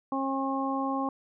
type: harmonic tone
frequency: 270 Hz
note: C#4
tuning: 45 cents flat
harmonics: 1 / 2 / 3 / 4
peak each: -30 / -36 / -33 / -33 dBFS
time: 0.12-1.09 s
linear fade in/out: 2 ms
effects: none